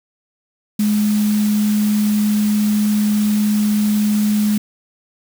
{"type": "tone in noise", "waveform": "sine", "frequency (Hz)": 210.2, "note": "G#3", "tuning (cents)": 21, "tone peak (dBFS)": -13, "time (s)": [0.79, 4.58], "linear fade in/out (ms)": 5, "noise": "white", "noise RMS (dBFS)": -30, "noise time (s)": [0.79, 4.58], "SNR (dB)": 14, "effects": []}